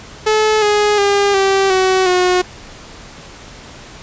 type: tone with pitch steps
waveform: sawtooth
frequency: 431.6 / 416.9 / 402.7 / 389 / 375.7 / 362.9 Hz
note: A4 / G#4 / G4 / G4 / F#4 / F#4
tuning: -33 / +7 / +47 / -13 / +26 / -34 cents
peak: -7 dBFS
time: 0.26-2.42 s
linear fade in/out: 10 ms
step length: 360 ms
effects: pink hiss -36 dBFS RMS until 4.02 s + resampled to 16000 Hz